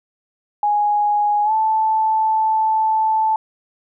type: tone with pitch glide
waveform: sine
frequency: 830.6 to 876.4 Hz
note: G#5 to A5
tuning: 0 to -7 cents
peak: -14 dBFS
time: 0.63-3.36 s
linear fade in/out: 2 ms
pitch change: +93 cents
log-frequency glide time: 1.44-1.52 s
effects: none